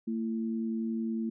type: tone pair together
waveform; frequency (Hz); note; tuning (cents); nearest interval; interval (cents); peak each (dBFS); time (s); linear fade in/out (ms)
sine; 225.6 / 336.3; A3 / E4; +44 / +35; perfect fifth; 691; -30 / -38; 0.07-1.3; 10
effects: none